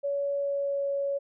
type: tone with pitch glide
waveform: sine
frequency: 564 to 559.1 Hz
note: C#5 to C#5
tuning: +30 to +15 cents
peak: -26 dBFS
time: 0.03-1.19 s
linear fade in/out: 20 ms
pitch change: -15 cents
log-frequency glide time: 0.36-0.87 s
effects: none